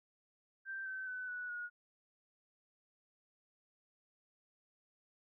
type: tone with pitch steps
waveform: sine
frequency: 1568 / 1536.6 / 1505.9 / 1475.7 / 1446.2 Hz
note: G6 / G6 / F#6 / F#6 / F#6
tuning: 0 / -35 / +30 / -5 / -40 cents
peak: -40 dBFS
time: 0.65-1.7 s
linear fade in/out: 50 ms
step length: 210 ms
effects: none